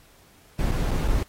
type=noise with dropouts; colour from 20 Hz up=brown; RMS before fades=-23 dBFS; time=0.59-1.23 s; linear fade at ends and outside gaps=2 ms; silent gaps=0.713-0.718 / 0.909-0.913 / 1.078-1.083 s; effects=pink hiss -56 dBFS RMS until 1.28 s + AAC 48 kbps